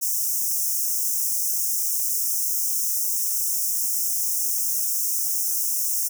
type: high-pass noise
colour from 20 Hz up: white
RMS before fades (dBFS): -24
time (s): 0.01-6.09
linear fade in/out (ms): 20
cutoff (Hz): 5400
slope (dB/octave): 96
effects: none